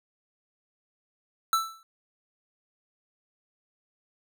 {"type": "tone with exponential decay", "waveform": "square", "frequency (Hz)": 1324, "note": "E6", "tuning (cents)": 7, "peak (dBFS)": -19, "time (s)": [1.53, 1.83], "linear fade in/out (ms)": 1, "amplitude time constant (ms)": 65, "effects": []}